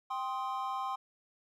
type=chord; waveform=triangle; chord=C minor; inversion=second; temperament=just; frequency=784.9 / 1046.5 / 1255.8 Hz; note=G5 / C6 / Eb6; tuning=+2 / 0 / +16 cents; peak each=-36 / -34 / -40 dBFS; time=0.1-0.96 s; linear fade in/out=10 ms; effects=none